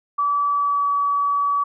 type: tone with pitch glide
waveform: sine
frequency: 1151 to 1141.1 Hz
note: D6 to C#6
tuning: -35 to +50 cents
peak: -17 dBFS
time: 0.18-1.64 s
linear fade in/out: 10 ms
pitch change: -15 cents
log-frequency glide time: 0.49-0.89 s
effects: none